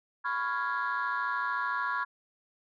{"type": "chord", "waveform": "sine", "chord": "C# dominant seventh", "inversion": "third", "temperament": "equal with one note detuned", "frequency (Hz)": [995.2, 1108.7, 1396.9, 1661.2], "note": ["B5", "C#6", "E#6", "G#6"], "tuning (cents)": [13, 0, 0, 0], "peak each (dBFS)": -33, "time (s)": [0.24, 2.05], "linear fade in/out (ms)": 20, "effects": ["tanh soft clip ceiling -23 dBFS"]}